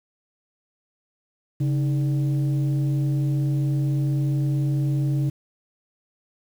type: tone pair together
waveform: sine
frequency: 138.7 / 311.7 Hz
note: C#3 / D#4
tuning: +1 / +3 cents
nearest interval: octave + major second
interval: 1402 cents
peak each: -18 / -27 dBFS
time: 1.6-5.3 s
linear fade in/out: 10 ms
effects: tanh soft clip ceiling -17 dBFS + 8-bit